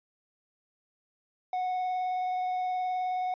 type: tone with vibrato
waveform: triangle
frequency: 735 Hz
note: F#5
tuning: 12 cents flat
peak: -26 dBFS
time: 1.53-3.34 s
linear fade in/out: 2 ms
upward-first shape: triangle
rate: 19 Hz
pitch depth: 15 cents each way
effects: resampled to 11025 Hz